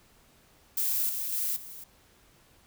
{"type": "noise with level steps", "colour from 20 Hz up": "violet", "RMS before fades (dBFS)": [-28, -33, -30, -44], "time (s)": [0.77, 1.84], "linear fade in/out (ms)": 5, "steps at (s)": [1.09, 1.32, 1.56], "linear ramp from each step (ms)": 5, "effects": ["pink hiss -61 dBFS RMS until 2.66 s"]}